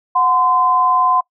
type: tone pair together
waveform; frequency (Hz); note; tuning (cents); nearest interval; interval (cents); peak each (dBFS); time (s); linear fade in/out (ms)
sine; 732 / 1028.4; F#5 / C6; -19 / -30; tritone; 589; -18 / -12; 0.15-1.21; 10
effects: noise-tail reverb RT60 0.1 s tail -23 dB re dry